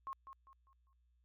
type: tone with echo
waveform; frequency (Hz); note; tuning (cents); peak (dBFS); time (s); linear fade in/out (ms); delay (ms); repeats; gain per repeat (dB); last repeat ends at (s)
sine; 1079; C#6; -47; -40; 0.07-0.13; 0; 200; 4; -9; 0.93
effects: added 60 Hz sine -70 dBFS peak until 1.24 s + MP3 96 kbps